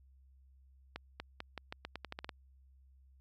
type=accelerating click train; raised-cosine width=0.3 ms; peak=-25 dBFS; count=12; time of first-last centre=0.96-2.292 s; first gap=240 ms; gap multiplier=0.85; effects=added 66 Hz sine -60 dBFS peak until 3.2 s